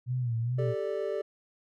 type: tone with vibrato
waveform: sine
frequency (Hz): 120.4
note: B2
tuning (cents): -44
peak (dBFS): -27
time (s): 0.06-0.75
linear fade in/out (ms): 50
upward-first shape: sine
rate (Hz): 2.4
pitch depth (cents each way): 95
type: chord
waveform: triangle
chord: G suspended second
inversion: none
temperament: equal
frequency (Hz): 392 / 440 / 587.3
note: G4 / A4 / D5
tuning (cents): 0 / 0 / 0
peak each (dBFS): -32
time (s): 0.58-1.22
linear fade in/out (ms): 10
effects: none